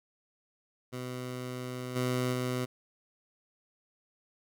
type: tone with level steps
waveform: 15% pulse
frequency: 126 Hz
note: B2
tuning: 35 cents sharp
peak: -30 / -22 / -24 dBFS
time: 0.92-2.66 s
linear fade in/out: 20 ms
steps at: 1.95 / 2.32 s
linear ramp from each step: 20 ms
effects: none

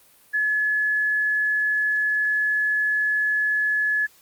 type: tone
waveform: sine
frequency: 1707 Hz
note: G#6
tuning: 47 cents sharp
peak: -19 dBFS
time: 0.33-4.07 s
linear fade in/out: 20 ms
effects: white hiss -55 dBFS RMS until 4.21 s + Opus 32 kbps

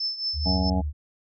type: tone with tremolo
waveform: sine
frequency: 5274 Hz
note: E8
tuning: in tune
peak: -23 dBFS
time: 0-0.7 s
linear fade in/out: 5 ms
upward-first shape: triangle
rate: 4.5 Hz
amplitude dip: 80%
type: tone with vibrato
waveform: sine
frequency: 74.4 Hz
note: D2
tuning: 23 cents sharp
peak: -25 dBFS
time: 0.33-0.93 s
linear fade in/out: 50 ms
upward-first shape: sine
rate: 14 Hz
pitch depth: 40 cents each way
type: harmonic tone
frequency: 92.7 Hz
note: F#2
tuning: 4 cents sharp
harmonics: 1 / 2 / 3 / 5 / 6 / 7 / 8 / 9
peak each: -31 / -25 / -30 / -39 / -42 / -33 / -38 / -33 dBFS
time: 0.45-0.82 s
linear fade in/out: 20 ms
effects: none

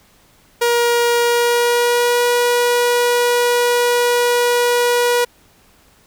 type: tone with pitch glide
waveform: sawtooth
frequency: 475.1 to 483.7 Hz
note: A#4 to B4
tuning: +33 to -36 cents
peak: -9 dBFS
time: 0.61-5.25 s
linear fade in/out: 10 ms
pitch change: +31 cents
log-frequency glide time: 1.23-2.23 s
effects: pink hiss -52 dBFS RMS until 6.06 s

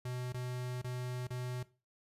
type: tone with dropouts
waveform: square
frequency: 125 Hz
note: B2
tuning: 21 cents sharp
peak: -38 dBFS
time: 0.05-1.63 s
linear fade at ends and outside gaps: 5 ms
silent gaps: 0.324-0.342 / 0.817-0.843 / 1.271-1.304 s
effects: noise-tail reverb RT60 0.3 s tail -17 dB re dry + resampled to 32000 Hz

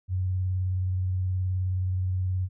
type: tone with vibrato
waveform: sine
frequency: 92.5 Hz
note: F#2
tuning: in tune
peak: -24 dBFS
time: 0.08-2.49 s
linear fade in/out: 50 ms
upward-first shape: triangle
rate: 19 Hz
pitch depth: 33 cents each way
effects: none

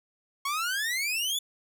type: exponential sweep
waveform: sawtooth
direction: up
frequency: 1088 to 3520 Hz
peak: -24 dBFS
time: 0.45-1.39 s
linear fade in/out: 5 ms
effects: none

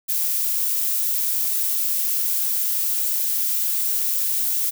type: noise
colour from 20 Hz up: violet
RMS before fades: -22 dBFS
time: 0.08-4.71 s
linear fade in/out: 20 ms
effects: none

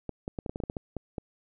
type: clicks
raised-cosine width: 2 ms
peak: -20 dBFS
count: 12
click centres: 0.093 / 0.279 / 0.388 / 0.462 / 0.495 / 0.559 / 0.602 / 0.637 / 0.699 / 0.768 / 0.967 / 1.182 s
effects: none

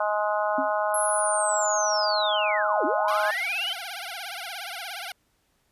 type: harmonic tone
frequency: 209.8 Hz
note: G#3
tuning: 18 cents sharp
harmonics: 3 / 4 / 5 / 6 / 7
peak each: -26 / -28 / -30 / -32 / -33 dBFS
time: 0-3.31 s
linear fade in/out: 5 ms
type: tone with exponential decay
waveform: sine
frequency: 269.7 Hz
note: C#4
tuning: 47 cents flat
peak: -24 dBFS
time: 0.58-0.72 s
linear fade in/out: 5 ms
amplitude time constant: 29 ms
type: linear two-way sweep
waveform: sine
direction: down then up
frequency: 11240 to 265 to 3144 Hz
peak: -26 dBFS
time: 0.94-3.73 s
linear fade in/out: 2 ms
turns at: 2.85 s
type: tone with vibrato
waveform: 10% pulse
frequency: 745 Hz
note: F#5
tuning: 12 cents sharp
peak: -25 dBFS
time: 3.08-5.12 s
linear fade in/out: 2 ms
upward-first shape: triangle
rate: 17 Hz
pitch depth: 200 cents each way
effects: pink hiss -69 dBFS RMS until 5.71 s + resampled to 32000 Hz

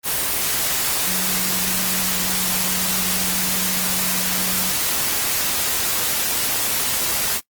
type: tone in noise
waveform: sine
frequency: 185 Hz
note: F#3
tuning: in tune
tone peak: -29 dBFS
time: 1.04-4.74 s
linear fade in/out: 50 ms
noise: white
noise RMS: -21 dBFS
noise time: 0.03-7.41 s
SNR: -11 dB
effects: noise-tail reverb RT60 0.1 s tail -20 dB re dry + Opus 24 kbps

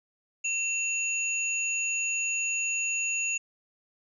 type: tone pair together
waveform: sine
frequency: 2700 / 6804 Hz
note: E7 / G#8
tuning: +41 / +41 cents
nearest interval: octave + major third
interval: 1600 cents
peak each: -28 / -31 dBFS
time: 0.44-3.38 s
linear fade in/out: 10 ms
effects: none

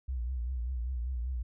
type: tone with vibrato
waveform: sine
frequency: 61.74 Hz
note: B1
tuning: in tune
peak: -31 dBFS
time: 0.08-1.43 s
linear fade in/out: 10 ms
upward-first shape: triangle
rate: 5.1 Hz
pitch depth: 130 cents each way
effects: none

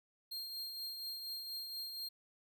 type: tone with tremolo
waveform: 45% pulse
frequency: 4210 Hz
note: C8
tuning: 10 cents sharp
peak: -39 dBFS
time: 0.31-2.09 s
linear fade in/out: 10 ms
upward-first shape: triangle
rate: 4.2 Hz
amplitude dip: 45%
effects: none

